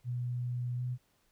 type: tone with pitch glide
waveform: sine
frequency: 122.8 to 124.73 Hz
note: B2 to B2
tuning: -9 to +18 cents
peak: -32 dBFS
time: 0.04-0.98 s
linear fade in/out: 50 ms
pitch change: +27 cents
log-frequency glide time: 0.76-0.82 s
effects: pink hiss -72 dBFS RMS until 1.31 s